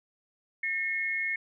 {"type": "tone pair together", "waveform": "sine", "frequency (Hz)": [1811, 2168], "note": ["A6", "C#7"], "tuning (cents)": [49, -39], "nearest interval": "minor third", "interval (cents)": 312, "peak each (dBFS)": [-33, -29], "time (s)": [0.63, 1.36], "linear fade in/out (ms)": 5, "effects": []}